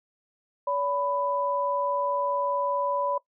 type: tone pair together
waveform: sine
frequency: 569 / 993.9 Hz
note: C#5 / B5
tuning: +45 / +11 cents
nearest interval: minor seventh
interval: 966 cents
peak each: -27 dBFS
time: 0.67-3.18 s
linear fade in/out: 5 ms
effects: noise-tail reverb RT60 0.1 s tail -19 dB re dry